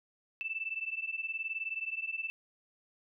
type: beating tone pair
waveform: sine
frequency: 2637 / 2656 Hz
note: E7 / E7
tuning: 0 / +12 cents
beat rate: 19 Hz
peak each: -38 / -37 dBFS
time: 0.41-2.3 s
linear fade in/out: 0 ms
effects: none